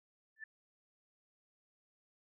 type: tone with exponential growth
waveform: sine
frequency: 1760 Hz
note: A6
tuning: in tune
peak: -40 dBFS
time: 0.36-0.44 s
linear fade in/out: 5 ms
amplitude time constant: 17 ms
effects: none